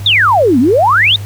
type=exponential two-way sweep; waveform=sine; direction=down then up; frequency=3827 to 226.8 to 3827 Hz; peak=-6 dBFS; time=0.06-1.16 s; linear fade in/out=2 ms; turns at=0.59 s; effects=added 101 Hz sine -21 dBFS peak until 1.25 s + pink hiss -35 dBFS RMS until 1.25 s